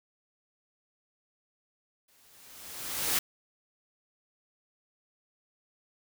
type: noise with exponential growth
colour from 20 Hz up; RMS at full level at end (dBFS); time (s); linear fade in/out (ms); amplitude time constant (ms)
white; -26; 2.08-3.19; 5; 240
effects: none